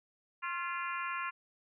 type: harmonic tone with a mistuned harmonic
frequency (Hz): 344.9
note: F4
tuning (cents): -22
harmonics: 3 / 4 / 5 / 6 / 7 / 8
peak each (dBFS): -38 / -40 / -43 / -46 / -44 / -46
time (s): 0.42-1.31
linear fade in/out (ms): 20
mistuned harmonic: 3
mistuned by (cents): +46
effects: none